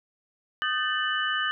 sine tone cluster, 1233 / 1540 / 1766 / 2976 Hz, D#6 / G6 / A6 / F#7, -16 / -31 / +6 / +9 cents, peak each -30 dBFS, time 0.62-1.51 s, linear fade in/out 0 ms, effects none

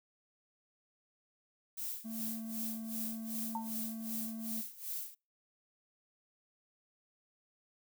violet noise with tremolo, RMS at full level -39 dBFS, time 1.77-5.15 s, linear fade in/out 10 ms, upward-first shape sine, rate 2.6 Hz, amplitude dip 85%
triangle tone, 223.5 Hz, A3, 27 cents sharp, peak -38 dBFS, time 2.04-4.62 s, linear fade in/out 20 ms
sine tone with exponential decay, 901 Hz, A5, 41 cents sharp, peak -32 dBFS, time 3.55-3.75 s, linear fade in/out 2 ms, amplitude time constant 42 ms
effects noise-tail reverb RT60 0.3 s tail -26 dB re dry

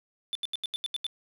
triangle tone bursts, 3520 Hz, A7, in tune, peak -27 dBFS, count 8, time 0.33-1.066 s, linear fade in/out 0 ms, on 22 ms, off 80 ms, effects none

